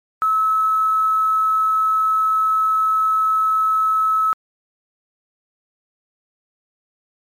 sine tone with quantisation, 1296 Hz, E6, 30 cents flat, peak -14 dBFS, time 0.22-4.33 s, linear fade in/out 0 ms, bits 7, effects MP3 64 kbps

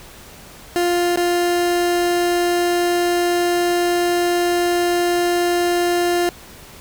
30% pulse tone with dropouts, 350 Hz, F4, 4 cents sharp, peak -13 dBFS, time 0.76-6.29 s, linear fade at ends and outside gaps 0 ms, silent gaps 1.159-1.174 s, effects pink hiss -41 dBFS RMS until 6.8 s

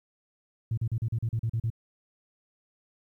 sine tone bursts, 113.4 Hz, A#2, 47 cents flat, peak -24 dBFS, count 10, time 0.71-1.702 s, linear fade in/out 5 ms, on 65 ms, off 38 ms, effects tanh soft clip ceiling -21 dBFS + 11-bit

